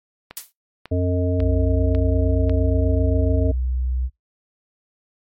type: click train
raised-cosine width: 0.3 ms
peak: -19 dBFS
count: 5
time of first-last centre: 0.31-2.496 s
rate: 1.83 Hz
type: noise with exponential decay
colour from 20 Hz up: blue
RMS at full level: -25 dBFS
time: 0.37-0.52 s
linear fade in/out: 0 ms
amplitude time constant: 31 ms
type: harmonic tone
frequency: 89.7 Hz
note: F2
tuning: 47 cents sharp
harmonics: 1 / 3 / 5 / 7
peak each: -19 / -24 / -26 / -27 dBFS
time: 0.91-3.52 s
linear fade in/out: 10 ms
type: tone with pitch glide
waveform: sine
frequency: 61 to 62.97 Hz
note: B1 to B1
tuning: -21 to +34 cents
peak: -19 dBFS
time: 1.37-4.1 s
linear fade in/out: 50 ms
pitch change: +55 cents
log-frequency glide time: 2.43-3.22 s
effects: noise-tail reverb RT60 0.2 s tail -25 dB re dry + MP3 64 kbps